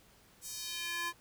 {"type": "tone with high-pass filter sweep", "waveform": "square", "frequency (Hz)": 343.7, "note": "F4", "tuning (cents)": -28, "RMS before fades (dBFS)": -39, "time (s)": [0.41, 1.13], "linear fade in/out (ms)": 50, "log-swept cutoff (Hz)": [8100, 1100], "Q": 1.5, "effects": ["pink hiss -63 dBFS RMS until 1.2 s"]}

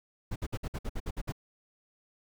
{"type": "noise bursts", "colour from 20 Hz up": "brown", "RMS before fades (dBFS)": -33, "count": 10, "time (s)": [0.31, 1.323], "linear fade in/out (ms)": 10, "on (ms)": 50, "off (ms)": 57, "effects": []}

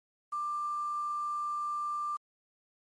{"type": "tone with quantisation", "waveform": "sine", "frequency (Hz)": 1186, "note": "D6", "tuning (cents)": 17, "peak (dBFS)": -31, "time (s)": [0.32, 2.17], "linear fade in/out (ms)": 10, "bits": 9, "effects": ["MP3 48 kbps"]}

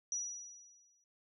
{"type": "tone with exponential decay", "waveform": "sine", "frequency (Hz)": 5840, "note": "F#8", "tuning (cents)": -24, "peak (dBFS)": -33, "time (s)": [0.12, 1.04], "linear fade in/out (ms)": 1, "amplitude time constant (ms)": 200, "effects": []}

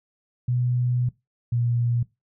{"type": "tone pair in turn", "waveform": "sine", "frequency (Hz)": [123.47, 119.4], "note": ["B2", "A#2"], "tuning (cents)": [0, 42], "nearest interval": "minor second", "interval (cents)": 58, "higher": "first", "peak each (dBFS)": -20, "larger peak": "neither", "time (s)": [[0.48, 1.09], [1.52, 2.03]], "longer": "first", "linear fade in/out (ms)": 5, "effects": ["noise-tail reverb RT60 0.2 s tail -19 dB re dry"]}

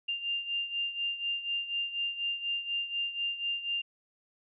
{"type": "beating tone pair", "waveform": "sine", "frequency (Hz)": [2794, 2798.1], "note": ["F7", "F7"], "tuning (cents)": [0, 3], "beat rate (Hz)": 4.1, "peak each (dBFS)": [-32, -37], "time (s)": [0.08, 3.82], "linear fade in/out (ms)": 10, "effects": []}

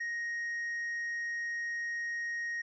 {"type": "tone with tanh clipping", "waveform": "triangle", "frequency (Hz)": 1873, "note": "A#6", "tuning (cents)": 8, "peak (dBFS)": -34, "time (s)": [0, 2.62], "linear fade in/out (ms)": 10, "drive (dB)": 7, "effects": ["resampled to 16000 Hz"]}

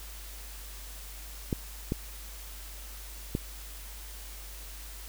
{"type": "clicks", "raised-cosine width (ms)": 3, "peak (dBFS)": -15, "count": 3, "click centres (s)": [1.528, 1.921, 3.351], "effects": ["added 50 Hz sine -43 dBFS peak until 5.08 s", "white hiss -47 dBFS RMS until 5.08 s"]}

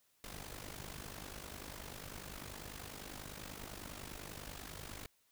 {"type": "noise with amplitude modulation", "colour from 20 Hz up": "pink", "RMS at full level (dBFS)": -45, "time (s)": [0.24, 5.06], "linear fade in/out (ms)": 0, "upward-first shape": "sine", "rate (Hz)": 50.1, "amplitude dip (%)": 75, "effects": ["white hiss -74 dBFS RMS until 5.31 s"]}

